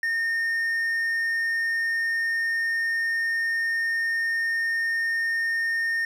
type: tone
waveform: triangle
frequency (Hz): 1830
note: A#6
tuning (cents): -32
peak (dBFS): -21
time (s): 0.03-6.05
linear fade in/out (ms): 2
effects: none